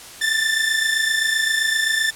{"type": "tone pair together", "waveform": "sawtooth", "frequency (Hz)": [1760, 1787.7], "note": ["A6", "A6"], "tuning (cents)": [0, 27], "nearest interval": "unison", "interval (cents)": 27, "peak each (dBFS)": -17, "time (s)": [0.21, 2.11], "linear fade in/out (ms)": 10, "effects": ["white hiss -39 dBFS RMS until 2.15 s", "low-pass 11000 Hz 12 dB/octave"]}